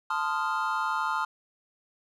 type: chord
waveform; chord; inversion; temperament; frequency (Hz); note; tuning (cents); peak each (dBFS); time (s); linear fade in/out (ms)
triangle; F dominant seventh; first; equal with one note detuned; 880 / 1033.3 / 1244.5 / 1396.9; A5 / C6 / Eb6 / F6; 0 / -22 / 0 / 0; -30; 0.1-1.25; 5
effects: none